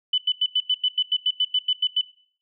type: tone bursts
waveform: sine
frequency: 3000 Hz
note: F#7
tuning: 23 cents sharp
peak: -17 dBFS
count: 14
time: 0.13-2.013 s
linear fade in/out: 5 ms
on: 50 ms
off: 91 ms
effects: noise-tail reverb RT60 0.5 s tail -19 dB re dry